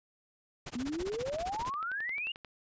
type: noise with tremolo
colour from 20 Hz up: pink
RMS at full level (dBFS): -40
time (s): 0.66-1.71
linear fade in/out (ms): 5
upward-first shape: sine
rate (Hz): 15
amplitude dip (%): 100
type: exponential sweep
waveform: sine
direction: up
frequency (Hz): 233.1 to 2900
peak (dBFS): -33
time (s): 0.75-2.32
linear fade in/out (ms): 5
type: click train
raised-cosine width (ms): 0.3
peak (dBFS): -31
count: 16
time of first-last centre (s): 1.12-2.447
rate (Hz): 11.3
effects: resampled to 16000 Hz

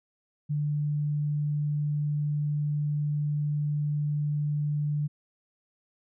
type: tone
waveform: sine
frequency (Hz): 147.9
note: D3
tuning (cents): +13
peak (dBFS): -25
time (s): 0.49-5.08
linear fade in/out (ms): 20
effects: none

